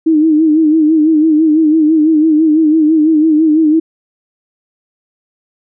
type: tone with vibrato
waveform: sine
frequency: 312.2 Hz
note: D#4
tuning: 6 cents sharp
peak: -6 dBFS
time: 0.06-3.8 s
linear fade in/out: 10 ms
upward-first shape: sine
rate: 6 Hz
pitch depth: 68 cents each way
effects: none